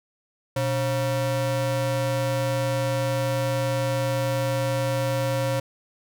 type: ring-modulated tone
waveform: square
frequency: 207.7 Hz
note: G#3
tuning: in tune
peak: -20 dBFS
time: 0.56-5.6 s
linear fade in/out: 5 ms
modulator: 331 Hz
effects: none